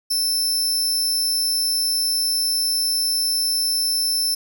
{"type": "tone", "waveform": "sawtooth", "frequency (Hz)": 5310, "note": "E8", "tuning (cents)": 12, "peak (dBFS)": -16, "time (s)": [0.1, 4.35], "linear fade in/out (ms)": 10, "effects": []}